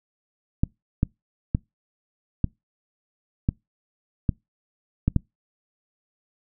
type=clicks; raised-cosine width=5 ms; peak=-7 dBFS; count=8; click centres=0.635 / 1.031 / 1.549 / 2.443 / 3.489 / 4.292 / 5.08 / 5.163 s; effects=noise-tail reverb RT60 0.2 s tail -26 dB re dry